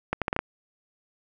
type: accelerating click train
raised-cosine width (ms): 0.5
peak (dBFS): -10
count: 6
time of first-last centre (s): 0.13-0.39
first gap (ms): 87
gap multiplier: 0.74
effects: none